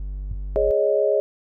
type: tone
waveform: triangle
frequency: 48.75 Hz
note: G1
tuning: 9 cents flat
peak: -25 dBFS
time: 0-0.71 s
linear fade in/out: 0 ms
type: tone with exponential decay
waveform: sine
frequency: 90.9 Hz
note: F#2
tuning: 30 cents flat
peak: -25 dBFS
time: 0.31-0.38 s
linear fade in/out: 5 ms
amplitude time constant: 15 ms
type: chord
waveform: sine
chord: Ab suspended fourth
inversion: none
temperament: equal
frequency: 415.3 / 554.4 / 622.3 Hz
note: Ab4 / Db5 / Eb5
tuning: 0 / 0 / 0 cents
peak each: -21 dBFS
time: 0.56-1.2 s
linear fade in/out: 0 ms
effects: none